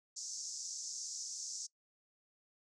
pink band-pass noise, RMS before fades -44 dBFS, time 0.16-1.67 s, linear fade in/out 10 ms, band 5400 to 7100 Hz, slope 48 dB/octave, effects noise-tail reverb RT60 0.1 s tail -22 dB re dry

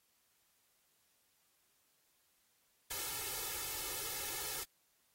white noise with comb filter, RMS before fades -41 dBFS, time 2.9-4.64 s, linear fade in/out 10 ms, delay 2.3 ms, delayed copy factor +0.95, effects white hiss -75 dBFS RMS until 5.14 s + AAC 48 kbps

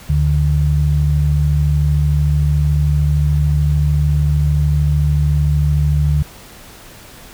sine tone pair together, 73.42 / 146.84 Hz, D2 / D3, 0 / 0 cents, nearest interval octave, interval 1200 cents, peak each -14 / -14 dBFS, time 0.09-6.23 s, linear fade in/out 10 ms, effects pink hiss -39 dBFS RMS until 7.33 s

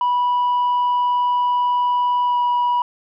sine tone with pitch glide, 981 to 973.7 Hz, B5 to B5, -12 to -25 cents, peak -13 dBFS, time 0.01-2.82 s, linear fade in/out 2 ms, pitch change -13 cents, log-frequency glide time 2.24-2.39 s, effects tanh soft clip ceiling -14 dBFS

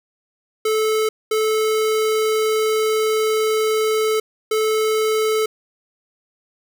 square tone bursts at uneven times, 435.2 Hz, A4, 19 cents flat, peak -17 dBFS, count 3, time 0.65-1.09 / 1.31-4.2 / 4.51-5.46 s, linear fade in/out 5 ms, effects none

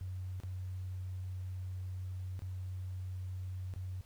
sine tone with dropouts, 92.5 Hz, F#2, in tune, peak -38 dBFS, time 0.01-4.01 s, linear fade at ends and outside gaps 0 ms, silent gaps 0.401-0.435 / 2.392-2.42 / 3.738-3.761 s, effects pink hiss -65 dBFS RMS until 4.05 s

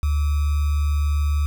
sine tone with sample-and-hold, 73.42 Hz, D2, in tune, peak -17 dBFS, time 0.03-1.46 s, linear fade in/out 0 ms, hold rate 1225 Hz, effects none

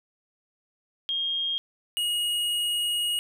sine / square tone pair in turn, 3235 / 2882 Hz, G#7 / F#7, -46 / -46 cents, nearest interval major second, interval 200 cents, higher first, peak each -25 dBFS, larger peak neither, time 1.09-1.58 / 1.97-3.19 s, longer second, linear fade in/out 0 ms, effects none

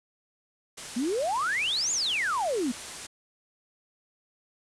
white low-pass noise, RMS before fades -42 dBFS, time 0.77-3.07 s, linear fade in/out 10 ms, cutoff 9900 Hz, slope 48 dB/octave
sine exponential two-way sweep, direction up then down, 225.2 to 7220 to 225.2 Hz, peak -25 dBFS, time 0.96-2.72 s, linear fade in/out 10 ms, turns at 1.92 s
effects none

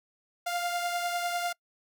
sawtooth beating tone pair, 698.5 / 708.5 Hz, F5 / F5, 0 / +25 cents, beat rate 10 Hz, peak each -26 / -33 dBFS, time 0.46-1.53 s, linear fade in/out 10 ms, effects noise-tail reverb RT60 0.1 s tail -26 dB re dry

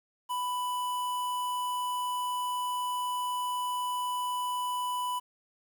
square tone with notch filter, 992 Hz, B5, 7 cents sharp, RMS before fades -32 dBFS, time 0.29-5.2 s, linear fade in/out 20 ms, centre 5300 Hz, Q 1.3, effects 10-bit

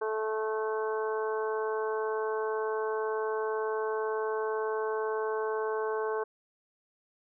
harmonic tone, 218 Hz, A3, 16 cents flat, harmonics 2 / 3 / 4 / 5 / 6 / 7, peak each -30 / -41 / -38 / -38 / -49 / -41 dBFS, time 0.01-6.24 s, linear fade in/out 10 ms, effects none

